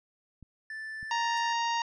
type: clicks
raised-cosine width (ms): 5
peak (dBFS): -37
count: 2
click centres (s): 0.427 / 1.029
type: tone with pitch glide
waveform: triangle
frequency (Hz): 1760 to 1775.3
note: A6 to A6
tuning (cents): 0 to +15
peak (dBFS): -35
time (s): 0.7-1.53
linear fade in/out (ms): 2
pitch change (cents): +15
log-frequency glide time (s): 0.99-1.32
type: harmonic tone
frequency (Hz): 932.3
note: A#5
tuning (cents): 0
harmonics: 1 / 2 / 3 / 4 / 5 / 6 / 7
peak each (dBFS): -28 / -36 / -38 / -42 / -42 / -43 / -47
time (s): 1.11-1.82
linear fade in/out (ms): 2
type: noise with exponential decay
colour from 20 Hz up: violet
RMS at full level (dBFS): -43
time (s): 1.37-1.45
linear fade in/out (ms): 1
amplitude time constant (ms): 17
effects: resampled to 24000 Hz